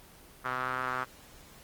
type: tone with band-pass filter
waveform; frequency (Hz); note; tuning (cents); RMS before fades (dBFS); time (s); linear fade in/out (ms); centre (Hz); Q
sawtooth; 128.2; C3; -35; -33; 0.44-1.05; 20; 1300; 3.8
effects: pink hiss -54 dBFS RMS until 1.63 s + Opus 24 kbps